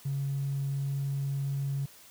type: tone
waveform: triangle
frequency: 138.59 Hz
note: C#3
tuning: in tune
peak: -25 dBFS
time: 0.05-1.86 s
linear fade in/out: 10 ms
effects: tanh soft clip ceiling -26 dBFS + white hiss -54 dBFS RMS until 2.1 s